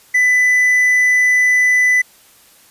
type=tone; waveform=triangle; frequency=1996 Hz; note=B6; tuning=18 cents sharp; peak=-8 dBFS; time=0.14-2.02 s; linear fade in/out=10 ms; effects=white hiss -48 dBFS RMS until 2.7 s + resampled to 32000 Hz